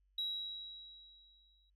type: tone with exponential decay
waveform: sine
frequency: 3867 Hz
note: B7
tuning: 37 cents flat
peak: -33 dBFS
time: 0.18-1.7 s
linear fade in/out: 5 ms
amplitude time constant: 330 ms
effects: tanh soft clip ceiling -31 dBFS + added 48 Hz sine -70 dBFS peak until 1.75 s